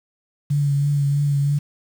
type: tone with vibrato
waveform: sine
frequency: 142.8 Hz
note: D3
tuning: 48 cents flat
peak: -16 dBFS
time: 0.5-1.59 s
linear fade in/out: 10 ms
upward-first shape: triangle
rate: 3.1 Hz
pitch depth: 31 cents each way
effects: 7-bit